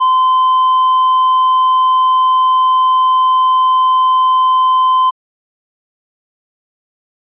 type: tone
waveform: triangle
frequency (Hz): 1030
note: C6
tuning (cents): -28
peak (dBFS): -6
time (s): 0-5.11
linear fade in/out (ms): 20
effects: resampled to 8000 Hz